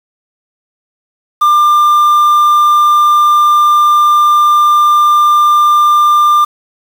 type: tone with quantisation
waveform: triangle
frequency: 1195 Hz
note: D6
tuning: 30 cents sharp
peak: -3 dBFS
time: 1.41-6.45 s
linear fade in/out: 10 ms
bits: 5
effects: none